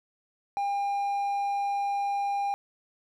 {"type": "tone", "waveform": "triangle", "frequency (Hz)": 803, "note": "G5", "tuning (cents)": 41, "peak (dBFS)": -24, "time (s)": [0.57, 2.54], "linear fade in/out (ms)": 0, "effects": []}